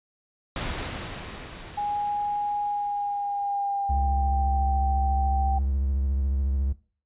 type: noise with exponential decay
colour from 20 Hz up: pink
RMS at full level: -29 dBFS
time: 0.56-4.06 s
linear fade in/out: 2 ms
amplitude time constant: 760 ms
type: tone with pitch glide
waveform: sine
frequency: 824 to 780 Hz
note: G#5 to G5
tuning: -14 to -9 cents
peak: -25 dBFS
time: 1.77-5.59 s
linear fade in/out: 10 ms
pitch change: -95 cents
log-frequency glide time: 2.6-4.78 s
type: tone with vibrato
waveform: triangle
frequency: 68 Hz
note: C#2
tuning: 33 cents flat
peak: -21 dBFS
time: 3.89-6.73 s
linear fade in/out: 10 ms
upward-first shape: sine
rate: 14 Hz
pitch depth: 68 cents each way
effects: noise-tail reverb RT60 0.4 s tail -18 dB re dry + resampled to 8000 Hz